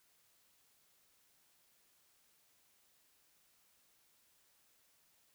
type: silence
effects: white hiss -72 dBFS RMS until 5.34 s